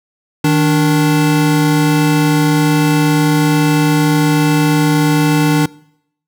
square tone pair together, 155.56 / 293.7 Hz, D#3 / D4, 0 / 0 cents, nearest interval major seventh, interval 1100 cents, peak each -13 dBFS, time 0.44-5.66 s, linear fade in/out 5 ms, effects noise-tail reverb RT60 0.7 s tail -23 dB re dry

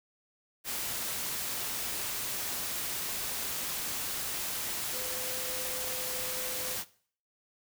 sine tone in noise, 509 Hz, C5, 48 cents flat, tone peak -43 dBFS, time 4.91-6.78 s, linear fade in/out 50 ms, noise white, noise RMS -35 dBFS, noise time 0.64-6.85 s, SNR -11 dB, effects noise-tail reverb RT60 0.5 s tail -19 dB re dry

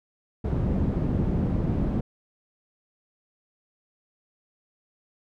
white low-pass noise, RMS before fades -25 dBFS, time 0.44-2.01 s, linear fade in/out 10 ms, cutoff 200 Hz, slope 12 dB/octave, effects none

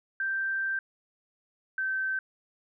sine tone pair in turn, 1568 / 1546.4 Hz, G6 / G6, 0 / -24 cents, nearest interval unison, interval 24 cents, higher first, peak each -27 dBFS, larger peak neither, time 0.2-0.79 / 1.78-2.19 s, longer first, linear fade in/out 2 ms, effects none

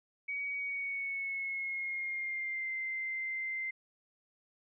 sine tone with pitch glide, 2257 to 2082 Hz, C#7 to C7, +31 to -9 cents, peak -34 dBFS, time 0.28-3.71 s, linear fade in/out 10 ms, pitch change -140 cents, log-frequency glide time 0.55-2.72 s, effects none

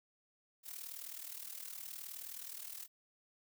blue noise with amplitude modulation, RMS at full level -44 dBFS, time 0.63-2.88 s, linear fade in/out 50 ms, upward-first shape sine, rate 39.2 Hz, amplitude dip 75%, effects none

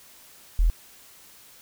sine tone, 41.2 Hz, E1, in tune, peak -16 dBFS, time 0.59-0.7 s, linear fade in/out 0 ms, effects white hiss -51 dBFS RMS until 1.61 s

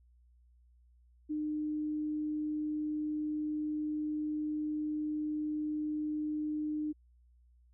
sine tone, 303.4 Hz, D#4, 44 cents flat, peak -32 dBFS, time 1.29-6.93 s, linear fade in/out 20 ms, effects added 60 Hz sine -61 dBFS peak until 7.73 s

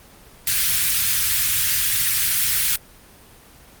white band-stop noise, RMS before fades -19 dBFS, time 0.47-2.76 s, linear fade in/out 2 ms, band 140 to 1500 Hz, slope 24 dB/octave, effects pink hiss -47 dBFS RMS until 3.8 s + Opus 24 kbps

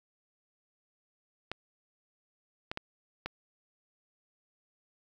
clicks, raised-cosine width 0.3 ms, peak -19 dBFS, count 4, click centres 1.516 / 2.715 / 2.774 / 3.26 s, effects 9-bit

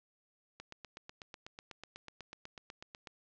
click train, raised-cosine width 0.2 ms, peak -29 dBFS, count 21, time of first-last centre 0.6-3.072 s, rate 8.09 Hz, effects low-pass 6000 Hz 12 dB/octave

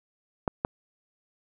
clicks, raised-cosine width 1 ms, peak -11 dBFS, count 2, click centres 0.478 / 0.649 s, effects none

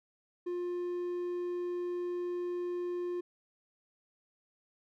triangle tone, 353.6 Hz, F4, 22 cents sharp, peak -31 dBFS, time 0.46-3.21 s, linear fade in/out 10 ms, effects none

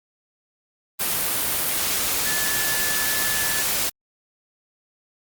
sine tone in noise, 1735 Hz, A6, 25 cents flat, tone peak -28 dBFS, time 2.25-3.63 s, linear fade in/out 20 ms, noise white, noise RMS -23 dBFS, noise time 0.99-3.9 s, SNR -8 dB, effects Opus 32 kbps

